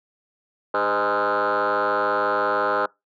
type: tone with frequency modulation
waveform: sine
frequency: 932.3 Hz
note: A#5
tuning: in tune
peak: -17 dBFS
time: 0.74-2.86 s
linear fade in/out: 5 ms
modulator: 106 Hz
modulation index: 5
effects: noise-tail reverb RT60 0.2 s tail -24 dB re dry + tanh soft clip ceiling -17 dBFS